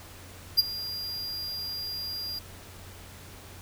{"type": "tone with ADSR envelope", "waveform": "square", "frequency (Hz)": 4800, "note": "D8", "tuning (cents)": 37, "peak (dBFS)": -15, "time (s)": [0.57, 2.39], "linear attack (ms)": 22, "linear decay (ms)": 22, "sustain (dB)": -18, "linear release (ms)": 4, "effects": ["added 90 Hz sine -48 dBFS peak until 3.61 s", "pink hiss -48 dBFS RMS until 3.61 s"]}